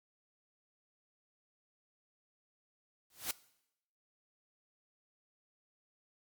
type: noise with exponential growth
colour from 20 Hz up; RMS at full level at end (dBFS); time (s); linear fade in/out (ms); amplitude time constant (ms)
white; -32; 3.1-3.31; 2; 44
effects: noise-tail reverb RT60 0.8 s tail -20 dB re dry + MP3 96 kbps